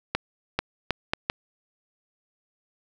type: accelerating click train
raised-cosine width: 0.3 ms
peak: -7 dBFS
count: 5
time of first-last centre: 0.15-1.299 s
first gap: 440 ms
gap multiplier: 0.72
effects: none